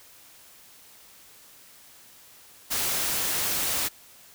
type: noise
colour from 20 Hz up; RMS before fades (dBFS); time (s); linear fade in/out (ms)
white; -27; 2.7-3.89; 20
effects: white hiss -52 dBFS RMS until 4.34 s